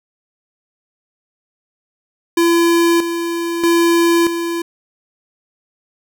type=tone with tremolo; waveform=square; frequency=338.6 Hz; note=E4; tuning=46 cents sharp; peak=-11 dBFS; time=2.37-4.62 s; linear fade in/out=5 ms; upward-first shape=square; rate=0.79 Hz; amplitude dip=60%; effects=none

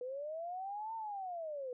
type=linear two-way sweep; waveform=sine; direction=up then down; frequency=485.7 to 911 to 485.7 Hz; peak=-39 dBFS; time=0.01-1.73 s; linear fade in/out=2 ms; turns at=0.95 s; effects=none

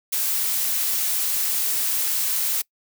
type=noise; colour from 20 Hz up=blue; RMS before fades=-23 dBFS; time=0.12-2.62 s; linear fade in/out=10 ms; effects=noise-tail reverb RT60 0.1 s tail -24 dB re dry

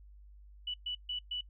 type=tone bursts at uneven times; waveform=sine; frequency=2960 Hz; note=F#7; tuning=in tune; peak=-34 dBFS; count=4; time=0.67-0.74 / 0.86-0.95 / 1.09-1.19 / 1.31-1.41 s; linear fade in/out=5 ms; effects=noise-tail reverb RT60 0.1 s tail -24 dB re dry + added 50 Hz sine -52 dBFS peak until 1.49 s

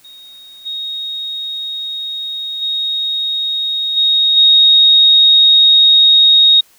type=tone with level steps; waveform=sine; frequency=3745 Hz; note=A#7; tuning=7 cents sharp; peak=-35 / -20 / -15 / -9 / -5 dBFS; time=0.04-6.61 s; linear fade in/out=10 ms; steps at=0.65 / 2.61 / 3.96 / 4.36 s; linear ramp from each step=20 ms; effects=white hiss -50 dBFS RMS until 6.78 s

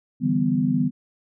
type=chord; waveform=sine; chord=E minor seventh; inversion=third; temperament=equal with one note detuned; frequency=146.83 / 164.81 / 196 / 249.2 Hz; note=D3 / E3 / G3 / B3; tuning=0 / 0 / 0 / +16 cents; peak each=-26 / -26 / -25 / -21 dBFS; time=0.2-0.91 s; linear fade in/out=50 ms; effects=none

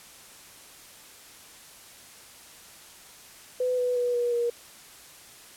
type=tone with pitch steps; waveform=sine; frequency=502 / 495.1 / 488.3 / 481.6 / 474.9 Hz; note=B4 / B4 / B4 / B4 / A#4; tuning=+28 / +4 / -20 / -44 / +32 cents; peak=-23 dBFS; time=3.6-4.5 s; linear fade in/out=5 ms; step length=180 ms; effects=white hiss -49 dBFS RMS until 5.56 s + low-pass 12000 Hz 12 dB/octave

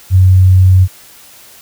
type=tone; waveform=sine; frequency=93 Hz; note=F#2; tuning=9 cents sharp; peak=-3 dBFS; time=0.1-0.88 s; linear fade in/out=50 ms; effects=white hiss -39 dBFS RMS until 1.61 s

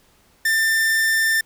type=tone; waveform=45% pulse; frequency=1789 Hz; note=A6; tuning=28 cents sharp; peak=-16 dBFS; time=0.45-1.41 s; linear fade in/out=5 ms; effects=pink hiss -57 dBFS RMS until 1.45 s

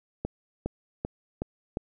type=accelerating click train; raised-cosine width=2 ms; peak=-16 dBFS; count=5; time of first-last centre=0.25-1.771 s; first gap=410 ms; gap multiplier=0.95; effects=none

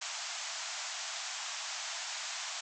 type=band-pass noise; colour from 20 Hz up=white; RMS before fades=-40 dBFS; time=0.01-2.61 s; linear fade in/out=10 ms; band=630 to 7600 Hz; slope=96 dB/octave; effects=none

